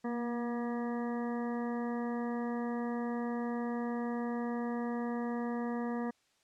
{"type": "harmonic tone with a mistuned harmonic", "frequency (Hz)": 239.1, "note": "A#3", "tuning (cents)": 44, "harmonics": [1, 2, 3, 4, 5, 7, 8], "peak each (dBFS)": [-34, -40, -44, -46, -48, -51, -52], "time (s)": [0.04, 6.11], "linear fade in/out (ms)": 10, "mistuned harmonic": 1, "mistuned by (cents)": -23, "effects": ["white hiss -72 dBFS RMS until 6.43 s", "low-pass 7000 Hz 12 dB/octave"]}